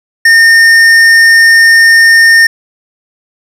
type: tone with tanh clipping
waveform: triangle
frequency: 1824 Hz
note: A#6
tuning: 38 cents flat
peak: -3 dBFS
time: 0.25-2.47 s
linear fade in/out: 5 ms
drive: 15 dB
effects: none